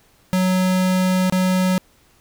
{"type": "tone with dropouts", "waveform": "square", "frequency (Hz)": 185, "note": "F#3", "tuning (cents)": 0, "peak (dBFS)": -16, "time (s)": [0.33, 1.78], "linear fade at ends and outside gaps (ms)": 0, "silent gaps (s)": [1.298, 1.324], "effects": ["pink hiss -56 dBFS RMS until 2.2 s"]}